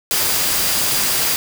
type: tone in noise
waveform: sine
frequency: 4780 Hz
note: D8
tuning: 30 cents sharp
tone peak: -28 dBFS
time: 0.11-1.36 s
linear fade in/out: 0 ms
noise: white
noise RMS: -18 dBFS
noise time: 0.11-1.36 s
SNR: -13 dB
effects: none